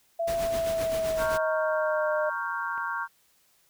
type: tone with pitch glide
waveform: sine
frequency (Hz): 670 to 610.9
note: E5 to D#5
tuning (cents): +28 to -32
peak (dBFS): -25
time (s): 0.19-2.3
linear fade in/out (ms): 10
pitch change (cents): -160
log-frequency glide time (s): 0.37-2.1
type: noise with tremolo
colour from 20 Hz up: pink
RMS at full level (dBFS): -35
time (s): 0.27-1.38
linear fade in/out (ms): 10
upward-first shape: sine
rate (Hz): 7.7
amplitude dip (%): 55
type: chord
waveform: sine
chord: G half-diminished seventh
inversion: first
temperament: equal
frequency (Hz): 932.3 / 1108.7 / 1396.9 / 1568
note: Bb5 / Db6 / F6 / G6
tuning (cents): 0 / 0 / 0 / 0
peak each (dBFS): -34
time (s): 1.17-3.08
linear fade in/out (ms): 50
type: click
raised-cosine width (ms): 0.5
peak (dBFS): -32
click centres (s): 2.778
effects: white hiss -65 dBFS RMS until 3.69 s